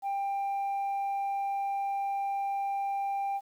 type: tone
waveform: sine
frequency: 793 Hz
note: G5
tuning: 20 cents sharp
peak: -26 dBFS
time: 0.02-3.41 s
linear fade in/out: 50 ms
effects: tanh soft clip ceiling -28 dBFS + 10-bit